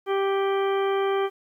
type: harmonic tone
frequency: 392 Hz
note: G4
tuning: in tune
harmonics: 1 / 2 / 3 / 4 / 5 / 6 / 8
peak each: -22 / -30 / -31 / -38 / -40 / -40 / -40 dBFS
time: 0.06-1.3 s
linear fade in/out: 50 ms
effects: 10-bit